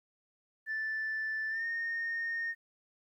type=tone with pitch glide; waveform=sine; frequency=1760 to 1840 Hz; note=A6 to A#6; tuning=0 to -23 cents; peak=-31 dBFS; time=0.66-2.55 s; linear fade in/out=50 ms; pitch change=+77 cents; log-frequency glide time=1.49-1.65 s; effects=tanh soft clip ceiling -29 dBFS + 12-bit